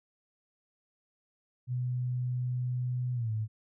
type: tone with pitch glide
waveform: sine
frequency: 124.8 to 109.27 Hz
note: B2 to A2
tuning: +19 to -12 cents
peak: -29 dBFS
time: 1.67-3.48 s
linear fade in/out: 50 ms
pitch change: -231 cents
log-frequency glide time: 3.14-3.31 s
effects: none